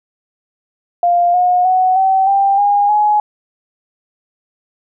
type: tone with pitch steps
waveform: sine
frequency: 699 / 720.7 / 743.1 / 766.2 / 790.1 / 814.6 / 839.9 Hz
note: F5 / F#5 / F#5 / G5 / G5 / G#5 / G#5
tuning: +1 / -46 / +7 / -40 / +13 / -34 / +19 cents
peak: -9 dBFS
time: 1.03-3.2 s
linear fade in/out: 2 ms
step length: 310 ms
effects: none